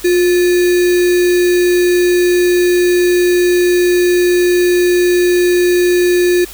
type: tone with sample-and-hold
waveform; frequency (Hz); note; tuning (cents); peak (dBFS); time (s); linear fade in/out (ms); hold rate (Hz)
sine; 355.4; F4; +30; -8; 0.04-6.45; 10; 2100
effects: added 50 Hz sine -37 dBFS peak until 6.53 s + white hiss -33 dBFS RMS until 6.53 s